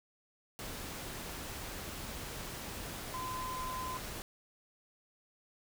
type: tone in noise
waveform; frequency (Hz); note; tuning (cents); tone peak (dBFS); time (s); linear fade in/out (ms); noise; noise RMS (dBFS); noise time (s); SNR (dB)
sine; 1024; C6; -38; -38; 3.14-3.97; 0; pink; -43; 0.59-4.22; +2
effects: none